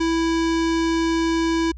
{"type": "tone", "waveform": "square", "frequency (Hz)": 329.6, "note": "E4", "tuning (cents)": 0, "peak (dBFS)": -19, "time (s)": [0, 1.72], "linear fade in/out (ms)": 10, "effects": ["added 60 Hz sine -34 dBFS peak until 1.77 s", "resampled to 16000 Hz"]}